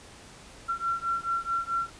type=beating tone pair; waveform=sine; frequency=1360 / 1364.6 Hz; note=F6 / F6; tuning=-46 / -41 cents; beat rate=4.6 Hz; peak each=-30 / -30 dBFS; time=0.68-1.9 s; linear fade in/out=20 ms; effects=pink hiss -49 dBFS RMS until 1.99 s + resampled to 22050 Hz